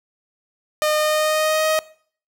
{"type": "tone with pitch glide", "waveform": "sawtooth", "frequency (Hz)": [610, 627.5], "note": ["D#5", "D#5"], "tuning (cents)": [-34, 15], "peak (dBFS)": -13, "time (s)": [0.82, 1.79], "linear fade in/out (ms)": 0, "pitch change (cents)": 49, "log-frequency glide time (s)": [0.97, 1.67], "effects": ["noise-tail reverb RT60 0.5 s tail -20 dB re dry"]}